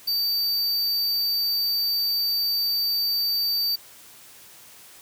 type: tone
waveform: square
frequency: 4622 Hz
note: D8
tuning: 28 cents flat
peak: -22 dBFS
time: 0.07-3.76 s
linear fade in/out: 10 ms
effects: white hiss -48 dBFS RMS until 5.01 s + high-pass 60 Hz 12 dB/octave